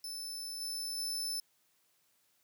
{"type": "tone with level steps", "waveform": "sawtooth", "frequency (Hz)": 5274, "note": "E8", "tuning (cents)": 0, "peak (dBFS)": [-37, -34, -32], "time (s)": [0.04, 1.4], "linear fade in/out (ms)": 2, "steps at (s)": [0.6, 0.97], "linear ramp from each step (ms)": 20, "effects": ["white hiss -73 dBFS RMS until 2.43 s", "high-pass 80 Hz 12 dB/octave"]}